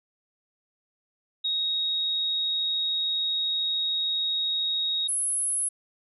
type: tone pair in turn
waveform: sine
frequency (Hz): 3767 / 10655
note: A#7 / E9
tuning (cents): +17 / +17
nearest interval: octave + tritone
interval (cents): 1800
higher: second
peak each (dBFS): -24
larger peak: neither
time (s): 1.44-5.08 / 5.08-5.69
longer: first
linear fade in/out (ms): 10
effects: none